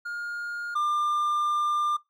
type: tone pair in turn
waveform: triangle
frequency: 1419 / 1196.5 Hz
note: F6 / D6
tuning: +27 / +32 cents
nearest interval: minor third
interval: 295 cents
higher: first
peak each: -29 / -21 dBFS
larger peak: second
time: 0.05-0.75 / 0.75-1.97 s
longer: second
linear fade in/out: 10 ms
effects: noise-tail reverb RT60 0.2 s tail -23 dB re dry